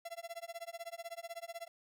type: tone with tremolo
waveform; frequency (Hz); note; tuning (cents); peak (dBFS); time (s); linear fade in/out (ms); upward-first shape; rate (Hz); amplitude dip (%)
45% pulse; 677; E5; +46; -40; 0.05-1.68; 5; sine; 16; 100
effects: none